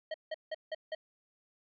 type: tone bursts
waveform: square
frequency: 630 Hz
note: D#5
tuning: 21 cents sharp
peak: -35 dBFS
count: 5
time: 0.11-0.95 s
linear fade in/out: 5 ms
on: 32 ms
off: 170 ms
effects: resampled to 11025 Hz